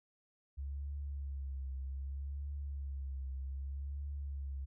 sine tone with vibrato, 68.8 Hz, C#2, 12 cents flat, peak -38 dBFS, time 0.57-4.66 s, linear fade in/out 20 ms, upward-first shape triangle, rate 0.64 Hz, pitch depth 68 cents each way, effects none

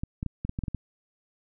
clicks, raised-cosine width 5 ms, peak -18 dBFS, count 9, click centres 0.035 / 0.229 / 0.263 / 0.45 / 0.494 / 0.589 / 0.637 / 0.682 / 0.747 s, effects none

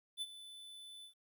square tone with ADSR envelope, 3503 Hz, A7, 8 cents flat, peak -37 dBFS, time 0.17-1.14 s, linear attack 46 ms, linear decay 40 ms, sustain -14 dB, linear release 100 ms, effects 13-bit

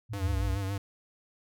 sine exponential two-way sweep, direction down then up, 116.54 to 55 to 74.9 Hz, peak -28 dBFS, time 0.09-0.59 s, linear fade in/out 50 ms, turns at 0.45 s
square tone with vibrato, 97.8 Hz, G2, 4 cents flat, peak -31 dBFS, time 0.13-0.78 s, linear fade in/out 5 ms, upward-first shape sine, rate 7.1 Hz, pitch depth 52 cents each way
effects none

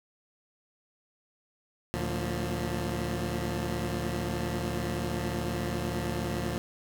15% pulse tone cluster, 73.4 / 114.3 / 176.4 Hz, D2 / A#2 / F3, 0 / -34 / +18 cents, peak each -28 dBFS, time 1.94-6.58 s, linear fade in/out 0 ms, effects none

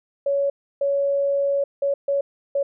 sine tone bursts at uneven times, 560 Hz, C#5, 18 cents sharp, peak -18 dBFS, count 5, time 0.26-0.5 / 0.81-1.64 / 1.82-1.94 / 2.08-2.21 / 2.55-2.63 s, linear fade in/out 5 ms, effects none

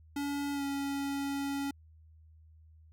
square tone with pitch glide, 284.5 to 279.1 Hz, C#4 to C#4, +45 to +12 cents, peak -33 dBFS, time 0.16-1.71 s, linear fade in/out 5 ms, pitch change -33 cents, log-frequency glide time 0.53-0.63 s, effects added 79 Hz sine -55 dBFS peak until 2.92 s

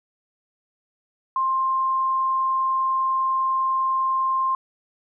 sine tone, 1055 Hz, C6, 14 cents sharp, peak -19 dBFS, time 1.36-4.55 s, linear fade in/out 2 ms, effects none

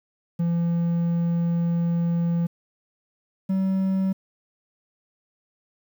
triangle tone pair in turn, 170 / 190.82 Hz, F3 / G3, -46 / -46 cents, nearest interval major second, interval 200 cents, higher second, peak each -18 dBFS, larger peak neither, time 0.39-2.47 / 3.49-4.13 s, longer first, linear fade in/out 10 ms, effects 9-bit

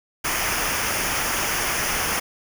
pink noise with comb filter, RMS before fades -24 dBFS, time 0.24-2.2 s, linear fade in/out 10 ms, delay 0.25 ms, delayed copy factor -0.7, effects none

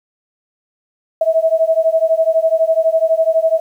sine beating tone pair, 642 / 654 Hz, E5 / E5, -46 / -14 cents, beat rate 12 Hz, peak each -14 dBFS, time 1.21-3.6 s, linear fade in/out 5 ms, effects 8-bit

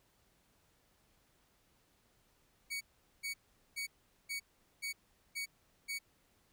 sawtooth tone bursts, 2243 Hz, C#7, 20 cents sharp, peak -34 dBFS, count 7, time 2.7-5.99 s, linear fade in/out 20 ms, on 110 ms, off 420 ms, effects pink hiss -72 dBFS RMS until 6.52 s

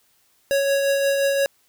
square tone with tremolo, 554.4 Hz, C#5, in tune, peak -17 dBFS, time 0.51-1.46 s, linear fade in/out 0 ms, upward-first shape triangle, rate 5.7 Hz, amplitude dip 35%, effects white hiss -62 dBFS RMS until 1.68 s

